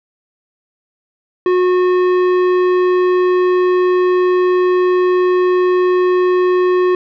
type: tone with tanh clipping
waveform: sine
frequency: 363.7 Hz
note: F#4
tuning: 30 cents flat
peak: -12 dBFS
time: 1.46-6.95 s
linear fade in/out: 2 ms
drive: 13 dB
effects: none